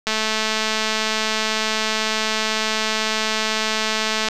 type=click train; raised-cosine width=0.2 ms; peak=-4 dBFS; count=920; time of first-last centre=0.07-4.286 s; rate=218 Hz; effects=none